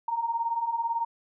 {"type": "beating tone pair", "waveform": "sine", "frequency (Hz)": [912, 930], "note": ["A#5", "A#5"], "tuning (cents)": [-38, -4], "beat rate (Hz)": 18, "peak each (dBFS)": [-32, -27], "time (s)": [0.08, 1.05], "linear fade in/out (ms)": 5, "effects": []}